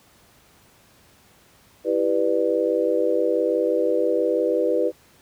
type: chord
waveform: sine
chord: E minor seventh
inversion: none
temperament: just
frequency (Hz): 329.6 / 395.6 / 494.4 / 593.3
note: E4 / G4 / B4 / D5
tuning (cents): 0 / +16 / +2 / +18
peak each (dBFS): -25 / -25 / -21 / -26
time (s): 1.84-4.92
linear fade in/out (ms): 50
effects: pink hiss -55 dBFS RMS until 5.21 s + high-pass 60 Hz 12 dB/octave